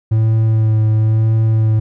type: tone with vibrato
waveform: triangle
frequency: 110 Hz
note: A2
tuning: in tune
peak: -8 dBFS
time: 0.11-1.8 s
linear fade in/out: 10 ms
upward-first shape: sine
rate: 0.98 Hz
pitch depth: 19 cents each way
effects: none